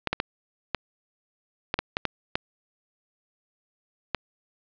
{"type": "clicks", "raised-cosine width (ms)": 0.3, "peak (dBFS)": -8, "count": 10, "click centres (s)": [0.073, 0.13, 0.201, 0.747, 1.741, 1.79, 1.969, 2.053, 2.355, 4.147], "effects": ["resampled to 11025 Hz", "8-bit"]}